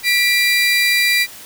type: tone pair together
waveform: 30% pulse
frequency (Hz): 1966.8 / 2375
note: B6 / D7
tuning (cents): -8 / +19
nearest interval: minor third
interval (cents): 327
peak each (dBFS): -13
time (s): 0.03-1.27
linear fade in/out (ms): 50
effects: white hiss -37 dBFS RMS until 1.45 s